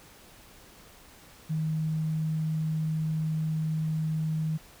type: tone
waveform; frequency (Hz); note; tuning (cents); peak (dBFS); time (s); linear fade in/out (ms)
sine; 157.3; D#3; +19; -26; 1.49-4.58; 20
effects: pink hiss -53 dBFS RMS until 4.8 s